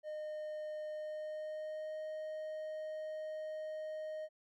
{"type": "tone with pitch glide", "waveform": "triangle", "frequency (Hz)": [612, 621.3], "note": ["D#5", "D#5"], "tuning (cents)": [-29, -3], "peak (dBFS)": -38, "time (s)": [0.03, 4.29], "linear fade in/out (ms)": 50, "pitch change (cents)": 26, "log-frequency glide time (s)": [0.91, 1.97], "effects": []}